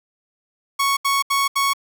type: tone bursts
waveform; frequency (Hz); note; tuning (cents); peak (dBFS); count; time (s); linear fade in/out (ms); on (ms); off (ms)
sawtooth; 1108.7; C#6; 0; -13; 4; 0.79-1.735; 10; 180; 75
effects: none